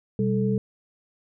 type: tone cluster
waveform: sine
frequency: 125.7 / 197.9 / 436.6 Hz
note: B2 / G3 / A4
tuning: +31 / +17 / -13 cents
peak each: -26 / -23 / -27 dBFS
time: 0.19-0.58 s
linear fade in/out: 2 ms
effects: none